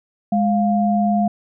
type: tone pair together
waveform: sine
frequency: 207.4 / 701 Hz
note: G#3 / F5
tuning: -2 / +6 cents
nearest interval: octave + major sixth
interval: 2108 cents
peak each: -16 / -19 dBFS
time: 0.32-1.28 s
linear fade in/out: 5 ms
effects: none